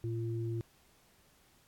sine tone pair together, 114.8 / 344 Hz, A#2 / F4, -26 / -26 cents, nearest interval octave + perfect fifth, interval 1900 cents, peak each -34 / -39 dBFS, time 0.04-0.61 s, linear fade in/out 0 ms, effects pink hiss -66 dBFS RMS until 1.67 s + AAC 64 kbps

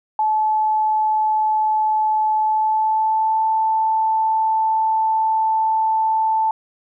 sine tone with pitch glide, 864 to 881.1 Hz, A5 to A5, -32 to +2 cents, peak -15 dBFS, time 0.19-6.51 s, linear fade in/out 2 ms, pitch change +34 cents, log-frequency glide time 2.39-3.43 s, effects none

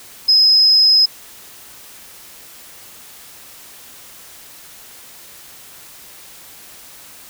sine tone, 5090 Hz, D#8, 39 cents sharp, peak -8 dBFS, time 0.28-1.06 s, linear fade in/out 10 ms, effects white hiss -40 dBFS RMS until 7.29 s

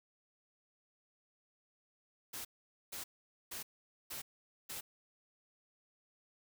white noise bursts, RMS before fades -44 dBFS, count 5, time 2.33-4.81 s, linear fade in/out 10 ms, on 120 ms, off 470 ms, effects none

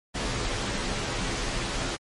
pink noise with comb filter, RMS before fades -29 dBFS, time 0.14-1.97 s, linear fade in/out 20 ms, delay 13 ms, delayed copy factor -0.8, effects low-pass 7000 Hz 12 dB/octave + MP3 48 kbps

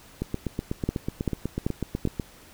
two click trains, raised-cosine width 3 ms, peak -11 / -14 dBFS, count 4 / 17, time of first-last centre 0.89-2.053 / 0.22-2.198 s, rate 2.58 / 8.09 Hz, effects pink hiss -51 dBFS RMS until 2.53 s

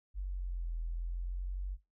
sine exponential two-way sweep, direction down then up, 48.6 to 41.23 to 47.68 Hz, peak -34 dBFS, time 0.14-1.78 s, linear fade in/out 50 ms, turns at 0.78 s, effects noise-tail reverb RT60 0.2 s tail -19 dB re dry

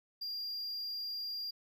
triangle tone, 4790 Hz, D8, 33 cents sharp, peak -36 dBFS, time 0.21-1.51 s, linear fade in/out 10 ms, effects none

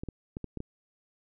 clicks, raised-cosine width 3 ms, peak -23 dBFS, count 6, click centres 0.035 / 0.087 / 0.369 / 0.443 / 0.573 / 0.604 s, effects none

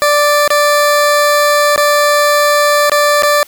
20% pulse tone with dropouts, 587 Hz, D5, 1 cent flat, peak -3 dBFS, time 0.02-3.43 s, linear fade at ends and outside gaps 0 ms, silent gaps 0.477-0.504 / 1.761-1.778 / 2.897-2.918 / 3.223-3.233 s, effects white hiss -41 dBFS RMS until 3.47 s

